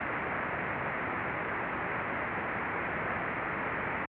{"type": "low-pass noise", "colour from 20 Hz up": "white", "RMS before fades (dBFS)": -34, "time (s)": [0, 4.06], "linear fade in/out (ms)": 10, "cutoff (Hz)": 2200, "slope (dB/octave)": 48, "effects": ["high-pass 80 Hz 12 dB/octave"]}